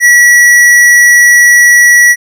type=tone with tanh clipping; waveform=sine; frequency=1936 Hz; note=B6; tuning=35 cents flat; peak=-3 dBFS; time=0-2.16 s; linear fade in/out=50 ms; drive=16 dB; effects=none